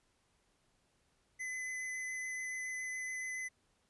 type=tone with vibrato; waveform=square; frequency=2023 Hz; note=B6; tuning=41 cents sharp; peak=-39 dBFS; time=1.39-3.49 s; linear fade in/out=20 ms; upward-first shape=triangle; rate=7.1 Hz; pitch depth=12 cents each way; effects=pink hiss -75 dBFS RMS until 3.89 s + resampled to 24000 Hz